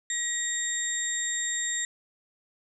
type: tone cluster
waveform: sine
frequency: 1904 / 3714 / 7390 Hz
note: A#6 / A#7 / A#8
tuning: +36 / -7 / -16 cents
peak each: -32 / -36 / -29 dBFS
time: 0.1-1.85 s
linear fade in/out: 2 ms
effects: none